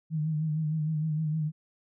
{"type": "tone with vibrato", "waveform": "sine", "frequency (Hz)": 155.4, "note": "D#3", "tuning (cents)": -2, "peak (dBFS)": -26, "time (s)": [0.1, 1.52], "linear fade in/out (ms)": 50, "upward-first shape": "triangle", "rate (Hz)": 6.5, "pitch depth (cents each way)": 61, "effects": []}